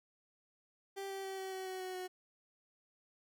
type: tone with pitch steps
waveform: 30% pulse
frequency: 392 / 388.4 / 384.8 / 381.3 / 377.8 / 374.3 / 370.9 / 367.4 Hz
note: G4 / G4 / G4 / G4 / F#4 / F#4 / F#4 / F#4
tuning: 0 / -16 / -32 / -48 / +36 / +20 / +4 / -12 cents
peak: -38 dBFS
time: 0.96-2.08 s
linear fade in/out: 20 ms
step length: 140 ms
effects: none